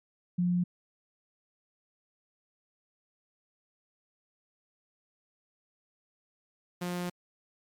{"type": "tone pair in turn", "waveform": ["sine", "sawtooth"], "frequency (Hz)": [177.3, 177.3], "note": ["F3", "F3"], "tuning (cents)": [26, 26], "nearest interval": "unison", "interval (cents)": 0, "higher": "neither", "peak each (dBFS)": [-24, -28], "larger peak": "first", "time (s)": [[0.38, 0.64], [6.81, 7.1]], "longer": "second", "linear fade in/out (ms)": 10, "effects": ["MP3 96 kbps"]}